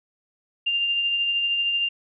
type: tone with tremolo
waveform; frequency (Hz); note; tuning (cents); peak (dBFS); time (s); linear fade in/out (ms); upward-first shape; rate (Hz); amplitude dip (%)
sine; 2794; F7; 0; -19; 0.66-1.89; 10; triangle; 13; 35
effects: none